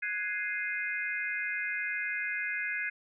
sine chord, Ab dominant seventh, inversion third, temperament equal, 1480 / 1661.2 / 2093 / 2489 Hz, Gb6 / Ab6 / C7 / Eb7, 0 / 0 / 0 / 0 cents, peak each -40 / -35 / -35 / -38 dBFS, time 0.02-2.9 s, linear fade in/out 10 ms, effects none

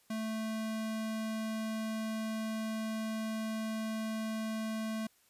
square tone, 220 Hz, A3, in tune, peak -35 dBFS, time 0.1-5.07 s, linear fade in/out 5 ms, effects white hiss -68 dBFS RMS until 5.29 s + resampled to 32000 Hz

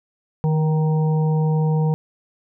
harmonic tone with a mistuned harmonic, 155.56 Hz, D#3, in tune, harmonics 1 / 3 / 5 / 6, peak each -16 / -27 / -33 / -34 dBFS, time 0.44-1.94 s, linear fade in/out 0 ms, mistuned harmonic 3, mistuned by +21 cents, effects none

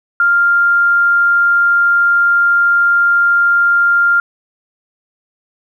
sine tone, 1396.9 Hz, F6, in tune, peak -8 dBFS, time 0.2-4.2 s, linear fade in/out 2 ms, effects 8-bit

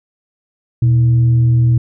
sine tone with frequency modulation, 120 Hz, B2, 49 cents flat, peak -8 dBFS, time 0.82-1.78 s, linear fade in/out 5 ms, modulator 199 Hz, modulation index 0.21, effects none

